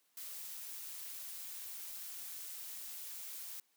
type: noise with amplitude modulation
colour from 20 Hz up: blue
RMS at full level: -45 dBFS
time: 0.17-3.6 s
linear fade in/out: 2 ms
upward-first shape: sine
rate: 174 Hz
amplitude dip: 30%
effects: white hiss -75 dBFS RMS until 3.76 s + high-pass 200 Hz 12 dB/octave